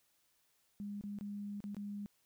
sine tone with dropouts, 203.9 Hz, G#3, 32 cents flat, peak -40 dBFS, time 0.8-2.06 s, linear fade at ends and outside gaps 0 ms, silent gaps 1.011-1.038 / 1.187-1.21 / 1.604-1.64 / 1.746-1.767 s, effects white hiss -75 dBFS RMS until 2.25 s

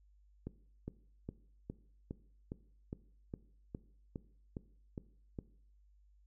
click train, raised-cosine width 3 ms, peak -28 dBFS, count 13, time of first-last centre 0.47-5.388 s, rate 2.44 Hz, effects noise-tail reverb RT60 0.6 s tail -18 dB re dry + added 50 Hz sine -63 dBFS peak until 6.26 s

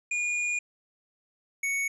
square tone pair in turn, 2436 / 2223 Hz, D#7 / C#7, -37 / +4 cents, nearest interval major second, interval 159 cents, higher first, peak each -27 dBFS, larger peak neither, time 0.11-0.59 / 1.63-1.88 s, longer first, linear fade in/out 5 ms, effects resampled to 24000 Hz + 11-bit

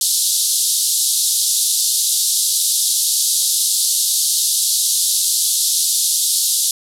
white band-pass noise, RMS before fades -17 dBFS, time 0.01-6.71 s, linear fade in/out 2 ms, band 3600 to 12000 Hz, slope 48 dB/octave, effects none

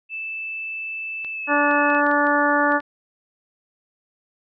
sine tone with pitch glide, 2637 to 2581 Hz, E7 to E7, 0 to -37 cents, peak -27 dBFS, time 0.09-2.02 s, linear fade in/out 50 ms, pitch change -37 cents, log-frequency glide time 1.32-1.48 s
clicks, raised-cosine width 0.3 ms, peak -24 dBFS, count 9, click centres 1.247 / 1.712 / 1.902 / 1.948 / 2.066 / 2.114 / 2.269 / 2.721 / 2.803 s
harmonic tone, 290.6 Hz, D4, 18 cents flat, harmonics 1 / 2 / 3 / 4 / 5 / 6, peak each -23 / -23 / -23 / -23 / -23 / -23 dBFS, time 1.47-2.81 s, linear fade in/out 50 ms
effects none

